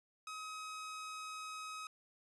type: tone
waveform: sawtooth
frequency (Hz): 1269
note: D#6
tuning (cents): +34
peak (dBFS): -40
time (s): 0.27-1.87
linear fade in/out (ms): 2
effects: resampled to 24000 Hz